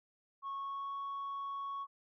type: tone with pitch glide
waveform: sine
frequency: 1100 to 1110.2 Hz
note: C#6 to C#6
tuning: -14 to +2 cents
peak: -36 dBFS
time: 0.42-1.87 s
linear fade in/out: 50 ms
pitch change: +16 cents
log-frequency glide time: 0.54-0.95 s
effects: tanh soft clip ceiling -36 dBFS